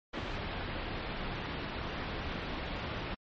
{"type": "low-pass noise", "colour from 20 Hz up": "pink", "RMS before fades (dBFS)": -38, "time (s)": [0.13, 3.15], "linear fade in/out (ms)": 10, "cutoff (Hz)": 3700, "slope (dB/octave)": 24, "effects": ["MP3 32 kbps"]}